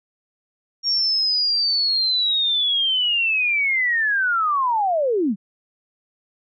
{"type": "linear sweep", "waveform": "sine", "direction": "down", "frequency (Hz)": [5588, 174.61], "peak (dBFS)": -17, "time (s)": [0.83, 5.36], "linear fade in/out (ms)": 50, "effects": []}